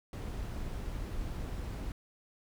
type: noise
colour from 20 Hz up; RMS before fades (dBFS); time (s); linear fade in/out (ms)
brown; -38; 0.13-1.92; 2
effects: none